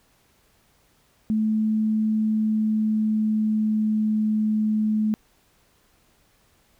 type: tone with pitch glide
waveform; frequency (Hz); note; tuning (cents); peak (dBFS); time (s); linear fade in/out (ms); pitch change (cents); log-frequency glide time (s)
sine; 217.1 to 215.1; A3 to A3; -23 to -39; -19; 1.3-5.14; 0; -16; 2.15-4.27
effects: pink hiss -62 dBFS RMS until 6.79 s